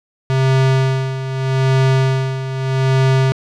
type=tone with tremolo; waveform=square; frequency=132.5 Hz; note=C3; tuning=22 cents sharp; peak=-11 dBFS; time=0.3-3.32 s; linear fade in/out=0 ms; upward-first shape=sine; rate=0.81 Hz; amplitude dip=70%; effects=low-pass 5000 Hz 12 dB/octave